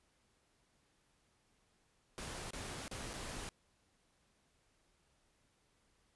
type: noise with dropouts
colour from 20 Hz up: pink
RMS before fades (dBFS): -45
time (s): 2.18-3.49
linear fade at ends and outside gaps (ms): 0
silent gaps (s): 2.506-2.533 / 2.88-2.913 / 3.133-3.138
effects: pink hiss -75 dBFS RMS until 6.15 s + resampled to 24000 Hz